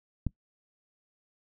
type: click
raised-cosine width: 5 ms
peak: -16 dBFS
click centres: 0.267 s
effects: noise-tail reverb RT60 0.1 s tail -22 dB re dry